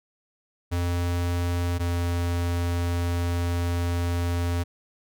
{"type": "tone pair in turn", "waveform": "square", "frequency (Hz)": [87.31, 86.66], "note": ["F2", "F2"], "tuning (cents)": [0, -13], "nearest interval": "unison", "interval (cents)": 13, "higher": "first", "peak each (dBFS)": -24, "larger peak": "neither", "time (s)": [[0.71, 1.79], [1.79, 4.64]], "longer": "second", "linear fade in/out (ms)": 20, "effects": []}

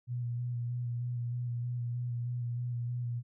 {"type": "tone with vibrato", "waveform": "sine", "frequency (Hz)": 121, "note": "B2", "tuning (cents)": -35, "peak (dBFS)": -32, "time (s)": [0.07, 3.23], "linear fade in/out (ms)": 50, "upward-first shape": "square", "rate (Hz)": 3.2, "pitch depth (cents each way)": 19, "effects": []}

